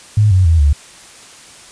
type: tone with pitch steps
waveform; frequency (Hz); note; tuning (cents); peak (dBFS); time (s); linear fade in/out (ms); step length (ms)
sine; 105.6 / 93 / 81.9 / 72.13; G#2 / F#2 / E2 / D2; +29 / +9 / -11 / -31; -7; 0.17-0.73; 5; 140
effects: white hiss -39 dBFS RMS until 1.71 s + resampled to 22050 Hz